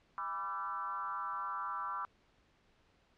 sine tone with frequency modulation, 1171 Hz, D6, 5 cents flat, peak -36 dBFS, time 0.18-2.05 s, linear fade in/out 0 ms, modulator 180 Hz, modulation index 1.3, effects pink hiss -70 dBFS RMS until 3.17 s + low-pass 4000 Hz 12 dB/octave

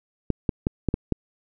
clicks, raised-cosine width 3 ms, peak -8 dBFS, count 6, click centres 0.303 / 0.492 / 0.669 / 0.887 / 0.941 / 1.123 s, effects none

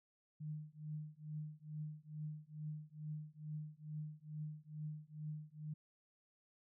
sine tone with tremolo, 152.5 Hz, D#3, 34 cents flat, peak -40 dBFS, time 0.4-5.74 s, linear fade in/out 10 ms, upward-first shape triangle, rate 2.3 Hz, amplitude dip 100%, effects none

